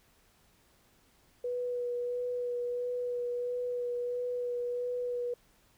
sine tone with vibrato, 488.8 Hz, B4, 18 cents flat, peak -31 dBFS, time 1.44-5.34 s, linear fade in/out 5 ms, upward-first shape sine, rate 1.5 Hz, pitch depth 14 cents each way, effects pink hiss -66 dBFS RMS until 5.77 s

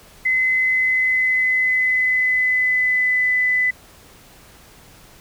sine tone with pitch glide, 2039 to 2003 Hz, C7 to B6, -45 to +24 cents, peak -15 dBFS, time 0.25-3.71 s, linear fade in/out 10 ms, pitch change -31 cents, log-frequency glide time 0.5-3.31 s, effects pink hiss -47 dBFS RMS until 5.2 s

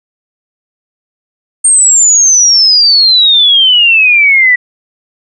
sine exponential sweep, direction down, 8730 to 1942 Hz, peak -3 dBFS, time 1.64-4.56 s, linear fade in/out 10 ms, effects none

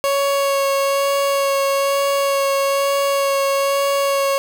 30% pulse tone with vibrato, 554.4 Hz, C#5, in tune, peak -13 dBFS, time 0.04-4.38 s, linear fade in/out 0 ms, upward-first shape sine, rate 1.1 Hz, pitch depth 12 cents each way, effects none

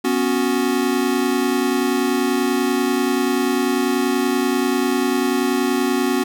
square chord, B suspended second, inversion none, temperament equal with one note detuned, 246.9 / 277.2 / 368.3 Hz, B3 / C#4 / F#4, 0 / 0 / -8 cents, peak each -22 dBFS, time 0.04-6.24 s, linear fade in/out 10 ms, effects none

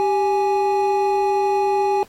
triangle tone pair together, 392 / 830.6 Hz, G4 / G#5, 0 / 0 cents, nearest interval octave + minor second, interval 1300 cents, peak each -17 dBFS, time 0-2.03 s, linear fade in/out 0 ms, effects pink hiss -52 dBFS RMS until 2.08 s + AAC 48 kbps

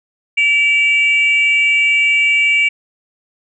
sine tone pair together, 2306 / 2781 Hz, D7 / F7, -32 / -8 cents, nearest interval minor third, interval 324 cents, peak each -10 / -16 dBFS, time 0.37-2.69 s, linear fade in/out 10 ms, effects tanh soft clip ceiling -4 dBFS

